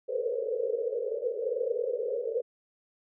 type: band-pass noise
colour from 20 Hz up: pink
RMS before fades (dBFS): -31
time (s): 0.08-2.42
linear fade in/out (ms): 10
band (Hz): 440 to 530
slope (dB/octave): 96
effects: none